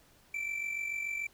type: tone with amplitude modulation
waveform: triangle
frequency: 2336 Hz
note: D7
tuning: 10 cents flat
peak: -29 dBFS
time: 0.34-1.27 s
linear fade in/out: 5 ms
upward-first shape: sine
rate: 46.9 Hz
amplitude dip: 60%
effects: pink hiss -63 dBFS RMS until 1.33 s